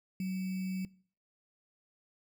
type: tone with sample-and-hold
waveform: sine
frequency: 187.3 Hz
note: F#3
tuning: 21 cents sharp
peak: -32 dBFS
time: 0.2-0.85 s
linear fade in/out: 2 ms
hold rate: 2450 Hz
effects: noise-tail reverb RT60 0.5 s tail -22 dB re dry